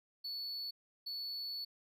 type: tone bursts at uneven times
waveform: triangle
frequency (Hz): 4435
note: C#8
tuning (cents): 0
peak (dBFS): -38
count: 2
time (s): 0.24-0.71 / 1.06-1.65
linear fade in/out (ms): 10
effects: none